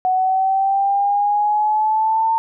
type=exponential sweep; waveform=sine; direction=up; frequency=740 to 903 Hz; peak=-14 dBFS; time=0.05-2.38 s; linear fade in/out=0 ms; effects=none